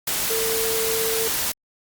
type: tone in noise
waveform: sine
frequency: 450 Hz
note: A4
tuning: 39 cents sharp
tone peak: -24 dBFS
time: 0.3-1.28 s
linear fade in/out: 5 ms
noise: white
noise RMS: -24 dBFS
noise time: 0.07-1.52 s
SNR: -3 dB
effects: Opus 48 kbps